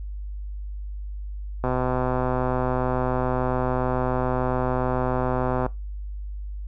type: click train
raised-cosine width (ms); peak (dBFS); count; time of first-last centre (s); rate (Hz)
1; -11; 512; 1.64-5.664; 127
effects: noise-tail reverb RT60 0.2 s tail -19 dB re dry + added 50 Hz sine -30 dBFS peak until 6.67 s